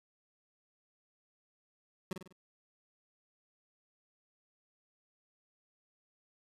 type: tone with echo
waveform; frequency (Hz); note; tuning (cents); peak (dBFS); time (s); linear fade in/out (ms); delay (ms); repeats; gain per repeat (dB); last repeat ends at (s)
25% pulse; 185; F#3; 0; -31; 2.11-2.13; 2; 49; 4; -6; 2.326
effects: resampled to 32000 Hz